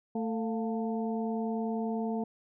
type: harmonic tone with a mistuned harmonic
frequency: 222.6 Hz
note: A3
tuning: 20 cents sharp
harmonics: 1 / 2 / 3 / 4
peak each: -31 / -36 / -39 / -43 dBFS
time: 0.15-2.24 s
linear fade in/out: 5 ms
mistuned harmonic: 3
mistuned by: +76 cents
effects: none